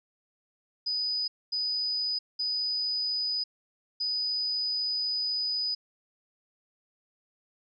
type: tone bursts at uneven times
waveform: sine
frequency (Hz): 4978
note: D#8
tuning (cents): 0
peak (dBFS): -27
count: 4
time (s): 0.86-1.28 / 1.52-2.19 / 2.39-3.44 / 4-5.75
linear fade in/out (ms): 10
effects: none